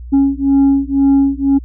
sine beating tone pair, 274.6 / 276.6 Hz, C#4 / C#4, -16 / -4 cents, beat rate 2 Hz, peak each -10 dBFS, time 0.12-1.59 s, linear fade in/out 20 ms, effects tanh soft clip ceiling -6 dBFS + added 60 Hz sine -27 dBFS peak until 1.64 s

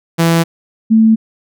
sawtooth / sine tone pair in turn, 166.4 / 221.8 Hz, E3 / A3, +17 / +14 cents, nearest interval perfect fourth, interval 497 cents, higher second, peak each -5 dBFS, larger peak neither, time 0.18-0.44 / 0.9-1.16 s, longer neither, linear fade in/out 20 ms, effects none

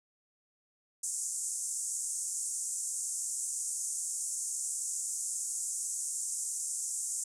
pink band-pass noise, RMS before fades -36 dBFS, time 1.03-7.24 s, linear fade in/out 5 ms, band 6700 to 9400 Hz, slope 48 dB/octave, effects none

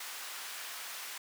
pink high-pass noise, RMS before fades -43 dBFS, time 0-1.18 s, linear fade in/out 5 ms, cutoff 1200 Hz, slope 12 dB/octave, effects none

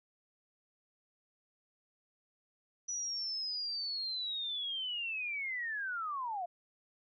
sine linear sweep, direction down, 5920 to 676 Hz, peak -35 dBFS, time 2.88-6.46 s, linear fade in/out 10 ms, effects none

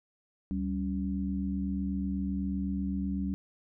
sine tone cluster, 71.1 / 192.5 / 280.5 Hz, C#2 / G3 / C#4, +45 / -31 / +21 cents, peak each -36 / -31 / -36 dBFS, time 0.51-3.34 s, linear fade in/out 0 ms, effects none

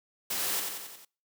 white noise with echo, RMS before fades -32 dBFS, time 0.3-0.6 s, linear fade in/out 5 ms, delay 90 ms, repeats 5, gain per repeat -4 dB, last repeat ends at 1.05 s, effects noise-tail reverb RT60 0.4 s tail -26 dB re dry + high-pass 150 Hz 12 dB/octave

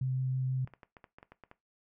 sine tone with vibrato, 130 Hz, C3, 11 cents flat, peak -29 dBFS, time 0.01-0.65 s, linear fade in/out 5 ms, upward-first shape triangle, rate 6.2 Hz, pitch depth 9 cents each way
clicks, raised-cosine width 0.5 ms, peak -35 dBFS, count 10, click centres 0.675 / 0.737 / 0.832 / 0.968 / 1.042 / 1.185 / 1.229 / 1.32 / 1.437 / 1.514 s
effects noise-tail reverb RT60 0.2 s tail -17 dB re dry

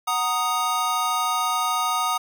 square chord, D# minor, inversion first, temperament equal, 740 / 932.3 / 1244.5 Hz, F#5 / A#5 / D#6, 0 / 0 / 0 cents, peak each -29 / -28 / -24 dBFS, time 0.07-2.18 s, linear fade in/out 10 ms, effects none

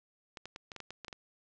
clicks, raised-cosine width 0.2 ms, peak -26 dBFS, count 10, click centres 0.372 / 0.456 / 0.561 / 0.718 / 0.763 / 0.803 / 0.906 / 1.047 / 1.082 / 1.128 s, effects low-pass 7000 Hz 12 dB/octave

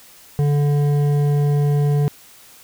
sine tone with hard clipping, 145.1 Hz, D3, 21 cents flat, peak -16 dBFS, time 0.39-2.08 s, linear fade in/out 0 ms, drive 9 dB, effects white hiss -46 dBFS RMS until 2.63 s

